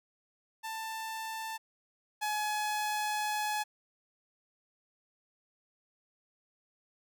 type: tone pair in turn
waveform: sawtooth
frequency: 888 / 845.4 Hz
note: A5 / G#5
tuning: +16 / +31 cents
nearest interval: minor second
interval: 85 cents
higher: first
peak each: -33 / -27 dBFS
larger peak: second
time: 0.63-1.58 / 2.21-3.64 s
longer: second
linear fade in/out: 20 ms
effects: none